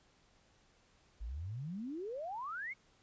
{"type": "exponential sweep", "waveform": "sine", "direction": "up", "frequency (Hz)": [48.93, 2253], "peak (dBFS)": -39, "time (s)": [1.2, 2.74], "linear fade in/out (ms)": 20, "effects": ["pink hiss -69 dBFS RMS until 3.02 s", "resampled to 16000 Hz"]}